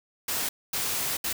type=noise bursts at uneven times; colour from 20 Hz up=white; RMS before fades=-29 dBFS; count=3; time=0.28-0.49 / 0.73-1.17 / 1.24-1.33 s; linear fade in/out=5 ms; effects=none